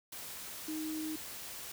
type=tone in noise; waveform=sine; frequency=312.1 Hz; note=D#4; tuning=5 cents sharp; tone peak=-36 dBFS; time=0.68-1.16 s; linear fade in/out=5 ms; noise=white; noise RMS=-45 dBFS; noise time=0.12-1.72 s; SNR=+6 dB; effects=none